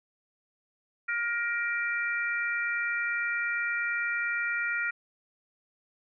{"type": "harmonic tone", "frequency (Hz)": 471.3, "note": "A#4", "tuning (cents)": 19, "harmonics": [3, 4, 5], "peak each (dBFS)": [-30, -32, -34], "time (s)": [1.08, 4.91], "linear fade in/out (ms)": 10, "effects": []}